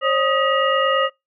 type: tone cluster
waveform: sine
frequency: 538 / 587 / 1250 / 1927 / 2841 Hz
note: C5 / D5 / D#6 / B6 / F7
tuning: +48 / -1 / +8 / -43 / +29 cents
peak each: -19 / -27 / -19 / -25 / -25 dBFS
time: 0.01-1.1 s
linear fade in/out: 50 ms
effects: noise-tail reverb RT60 0.2 s tail -26 dB re dry